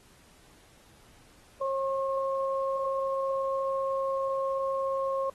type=tone pair together; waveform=sine; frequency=540 / 1078.9 Hz; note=C#5 / C#6; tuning=-45 / -47 cents; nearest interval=octave; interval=1198 cents; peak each=-28 / -32 dBFS; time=1.61-5.3 s; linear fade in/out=5 ms; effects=pink hiss -59 dBFS RMS until 5.34 s + AAC 32 kbps